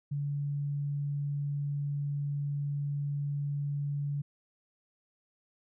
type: tone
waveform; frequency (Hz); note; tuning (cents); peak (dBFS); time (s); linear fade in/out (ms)
sine; 143.4; D3; -41; -30; 0.11-4.22; 10
effects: none